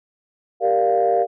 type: chord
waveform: sine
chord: G minor seventh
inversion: none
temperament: equal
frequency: 392 / 466.2 / 587.3 / 698.5 Hz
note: G4 / Bb4 / D5 / F5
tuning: 0 / 0 / 0 / 0 cents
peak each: -22 / -20 / -23 / -17 dBFS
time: 0.6-1.27 s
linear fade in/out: 50 ms
effects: tanh soft clip ceiling -7 dBFS